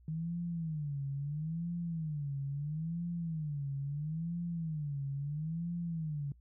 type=tone with vibrato; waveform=sine; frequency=154.4 Hz; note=D#3; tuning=13 cents flat; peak=-34 dBFS; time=0.08-6.32 s; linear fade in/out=2 ms; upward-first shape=sine; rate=0.75 Hz; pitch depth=190 cents each way; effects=noise-tail reverb RT60 0.1 s tail -24 dB re dry + added 60 Hz sine -58 dBFS peak until 6.4 s